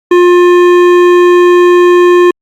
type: tone with hard clipping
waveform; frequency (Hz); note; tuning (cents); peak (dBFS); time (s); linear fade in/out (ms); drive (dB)
sine; 354.1; F4; +24; -4; 0.11-2.31; 5; 13
effects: Opus 48 kbps